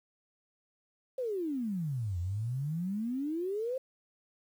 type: exponential two-way sweep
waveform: sine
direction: down then up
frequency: 535 to 84.8 to 535 Hz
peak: -31 dBFS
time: 1.18-3.78 s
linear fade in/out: 5 ms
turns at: 2.19 s
effects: 10-bit